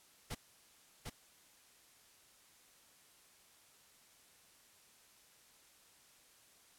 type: noise with echo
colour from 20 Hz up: pink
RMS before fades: -42 dBFS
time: 0.3-0.35 s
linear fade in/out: 10 ms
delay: 750 ms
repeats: 1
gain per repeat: -3 dB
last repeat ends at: 1.1 s
effects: white hiss -65 dBFS RMS until 6.78 s + low-pass 12000 Hz 12 dB/octave